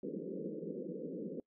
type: band-pass noise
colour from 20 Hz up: white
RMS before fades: -42 dBFS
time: 0.03-1.4 s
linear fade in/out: 2 ms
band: 160 to 520 Hz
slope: 96 dB/octave
effects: noise-tail reverb RT60 0.1 s tail -24 dB re dry